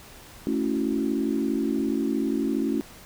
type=chord; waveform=sine; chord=F# minor seventh; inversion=first; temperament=equal; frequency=220 / 277.2 / 329.6 / 370 Hz; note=A3 / C#4 / E4 / F#4; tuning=0 / 0 / 0 / 0 cents; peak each=-28 / -26 / -29 / -32 dBFS; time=0.47-2.81 s; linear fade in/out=0 ms; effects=pink hiss -47 dBFS RMS until 3.05 s